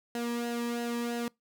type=tone with flanger; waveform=sawtooth; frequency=237.1 Hz; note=A#3; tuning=30 cents sharp; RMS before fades=-33 dBFS; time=0.15-1.28 s; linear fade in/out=2 ms; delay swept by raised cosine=0.86 to 1.42 ms; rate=3 Hz; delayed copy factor=-0.6; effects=noise-tail reverb RT60 0.2 s tail -26 dB re dry